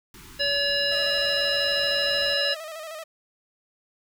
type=band-stop noise; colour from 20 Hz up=pink; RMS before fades=-46 dBFS; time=0.14-2.34 s; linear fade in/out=2 ms; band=410 to 880 Hz; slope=96 dB/octave
type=harmonic tone; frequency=568 Hz; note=C#5; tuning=42 cents sharp; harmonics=1 / 3 / 5 / 7 / 9; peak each=-28 / -28 / -28 / -28 / -28 dBFS; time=0.39-2.55 s; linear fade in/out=20 ms
type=tone with vibrato; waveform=sawtooth; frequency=634 Hz; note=D#5; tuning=32 cents sharp; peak=-31 dBFS; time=0.91-3.04 s; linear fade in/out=10 ms; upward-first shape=square; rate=13 Hz; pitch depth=54 cents each way
effects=none